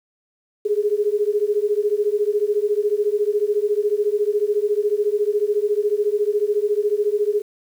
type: beating tone pair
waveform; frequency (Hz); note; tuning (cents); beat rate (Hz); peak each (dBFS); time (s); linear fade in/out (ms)
sine; 409 / 423; G#4 / G#4; -26 / +32; 14; -20; 0.65-7.42; 10
effects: 8-bit